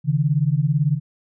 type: beating tone pair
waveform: sine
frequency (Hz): 138.59 / 156.59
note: C#3 / D#3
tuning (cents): 0 / +11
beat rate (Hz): 18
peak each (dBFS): -19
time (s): 0.04-1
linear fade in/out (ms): 50
effects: none